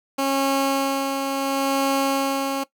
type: tone with tremolo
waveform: 15% pulse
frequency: 273.1 Hz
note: C#4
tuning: 26 cents flat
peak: -12 dBFS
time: 0.18-2.64 s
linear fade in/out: 10 ms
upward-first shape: sine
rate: 0.72 Hz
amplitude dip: 40%
effects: noise-tail reverb RT60 0.1 s tail -18 dB re dry